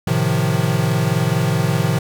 square chord, F dominant seventh, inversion first, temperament equal, 110 / 130.81 / 155.56 / 174.61 Hz, A2 / C3 / Eb3 / F3, 0 / 0 / 0 / 0 cents, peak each -23 / -21 / -21 / -23 dBFS, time 0.07-1.99 s, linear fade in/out 5 ms, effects none

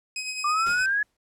20% pulse tone with tremolo, 2528 Hz, D#7, 27 cents sharp, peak -23 dBFS, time 0.16-0.86 s, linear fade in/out 2 ms, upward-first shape triangle, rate 9.5 Hz, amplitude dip 55%
sine linear sweep, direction up, 1165 to 1708 Hz, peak -21 dBFS, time 0.44-1.03 s, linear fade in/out 5 ms
pink noise with exponential decay, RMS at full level -38 dBFS, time 0.66-1.17 s, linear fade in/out 5 ms, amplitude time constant 110 ms
effects low-pass 12000 Hz 12 dB/octave

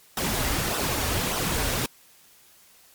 pink noise with flanger, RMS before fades -26 dBFS, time 0.17-1.86 s, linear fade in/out 2 ms, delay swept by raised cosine 0.43 to 6.03 ms, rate 1.7 Hz, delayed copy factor -0.55, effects white hiss -55 dBFS RMS until 2.94 s + MP3 96 kbps

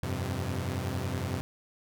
sawtooth chord, F suspended second, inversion none, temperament equal with one note detuned, 87.31 / 98 / 128.49 Hz, F2 / G2 / C3, 0 / 0 / -31 cents, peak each -31 dBFS, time 0.03-1.41 s, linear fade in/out 0 ms, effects none

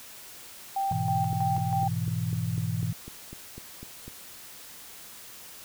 sine tone with tremolo, 784 Hz, G5, in tune, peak -25 dBFS, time 0.76-1.88 s, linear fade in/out 5 ms, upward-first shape square, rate 3.1 Hz, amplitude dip 50%
sine chord, E major, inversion first, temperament equal with one note detuned, 103.83 / 123.47 / 164.15 Hz, G#2 / B2 / E3, 0 / 0 / -7 cents, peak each -31 dBFS, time 0.91-2.93 s, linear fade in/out 5 ms
click train, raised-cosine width 3 ms, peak -28 dBFS, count 12, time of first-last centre 1.33-4.08 s, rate 4 Hz
effects white hiss -46 dBFS RMS until 5.64 s

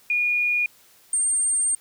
sine tone pair in turn, 2440 / 8695 Hz, D#7 / C#9, -34 / -34 cents, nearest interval octave + minor seventh, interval 2200 cents, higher second, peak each -19 dBFS, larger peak neither, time 0.1-0.66 / 1.13-1.75 s, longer second, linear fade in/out 2 ms, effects white hiss -55 dBFS RMS until 1.8 s

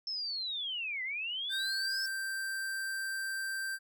sine linear two-way sweep, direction down then up, 5340 to 1975.5 to 5340 Hz, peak -34 dBFS, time 0.07-2.06 s, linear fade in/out 2 ms, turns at 1.03 s
square tone, 1568 Hz, G6, in tune, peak -35 dBFS, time 1.49-3.79 s, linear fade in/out 50 ms
violet noise with exponential growth, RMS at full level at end -45 dBFS, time 2.01-2.08 s, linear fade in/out 1 ms, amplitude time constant 15 ms
effects none

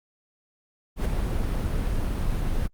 brown noise with ADSR envelope, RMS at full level -20 dBFS, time 0.96-2.68 s, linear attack 93 ms, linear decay 5 ms, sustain -5 dB, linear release 26 ms, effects Opus 32 kbps

